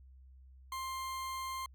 40% pulse tone, 1054 Hz, C6, 12 cents sharp, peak -37 dBFS, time 0.72-1.66 s, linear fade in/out 2 ms, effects added 65 Hz sine -54 dBFS peak until 1.74 s

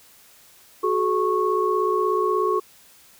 sine tone cluster, 370 / 426.6 / 1101 Hz, F#4 / G#4 / C#6, 0 / +46 / -12 cents, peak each -23 dBFS, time 0.83-2.6 s, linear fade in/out 10 ms, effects white hiss -52 dBFS RMS until 3.19 s

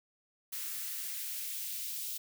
blue noise with high-pass filter sweep, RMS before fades -39 dBFS, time 0.52-2.18 s, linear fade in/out 10 ms, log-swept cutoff 1300 to 3300 Hz, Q 1.2, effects none

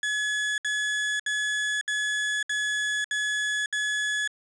35% pulse tone bursts, 1700 Hz, G#6, 40 cents sharp, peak -23 dBFS, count 7, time 0.03-4.276 s, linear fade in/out 2 ms, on 550 ms, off 66 ms, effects resampled to 22050 Hz + 10-bit

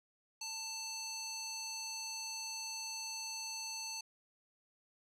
square tone with band-pass filter, 885 Hz, A5, 10 cents sharp, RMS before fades -43 dBFS, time 0.41-4.01 s, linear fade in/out 5 ms, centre 5500 Hz, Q 2.8, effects none

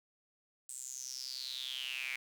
sawtooth tone with high-pass filter sweep, 130 Hz, C3, 11 cents flat, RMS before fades -42 dBFS, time 0.69-2.16 s, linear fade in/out 0 ms, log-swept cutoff 8300 to 2200 Hz, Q 8.6, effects none

